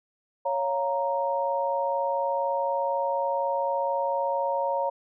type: chord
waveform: sine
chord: Bb minor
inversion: first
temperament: equal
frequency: 554.4 / 698.5 / 932.3 Hz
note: Db5 / F5 / Bb5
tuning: 0 / 0 / 0 cents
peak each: -27 / -33 / -27 dBFS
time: 0.45-4.9 s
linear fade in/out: 10 ms
effects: none